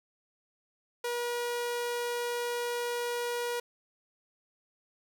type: tone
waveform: sawtooth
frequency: 480.4 Hz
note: B4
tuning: 48 cents flat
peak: -27 dBFS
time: 1.04-3.6 s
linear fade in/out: 5 ms
effects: none